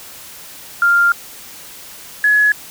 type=tone pair in turn; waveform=sine; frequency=1396.9 / 1691.8 Hz; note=F6 / G#6; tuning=0 / +32 cents; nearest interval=minor third; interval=332 cents; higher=second; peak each=-9 dBFS; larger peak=neither; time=0.82-1.12 / 2.24-2.52 s; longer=first; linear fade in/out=2 ms; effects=white hiss -36 dBFS RMS until 2.7 s

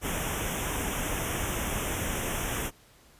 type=band-stop noise; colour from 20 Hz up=pink; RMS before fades=-31 dBFS; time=0.01-2.71 s; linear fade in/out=50 ms; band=3500 to 5600 Hz; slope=96 dB/octave; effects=pink hiss -58 dBFS RMS until 3.19 s + resampled to 32000 Hz

